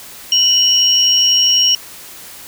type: tone pair together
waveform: sine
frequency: 2960 / 5588 Hz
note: F#7 / F8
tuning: 0 / 0 cents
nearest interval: major seventh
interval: 1100 cents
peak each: -12 dBFS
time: 0.32-1.75 s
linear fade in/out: 2 ms
effects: white hiss -35 dBFS RMS until 2.47 s